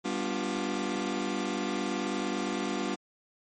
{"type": "chord", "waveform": "sawtooth", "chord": "G dominant seventh", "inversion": "none", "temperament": "just", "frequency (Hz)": [196, 245, 294, 352.8], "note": ["G3", "B3", "D4", "F4"], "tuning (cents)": [0, -14, 2, 18], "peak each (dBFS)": -31, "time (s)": [0.04, 2.96], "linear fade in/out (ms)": 20, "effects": ["MP3 32 kbps"]}